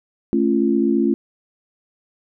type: chord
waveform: sine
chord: A augmented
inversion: none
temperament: just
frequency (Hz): 220 / 275 / 343.8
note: A3 / C#4 / E#4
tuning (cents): 0 / -14 / -27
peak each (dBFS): -19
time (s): 0.33-1.14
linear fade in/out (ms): 0
effects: none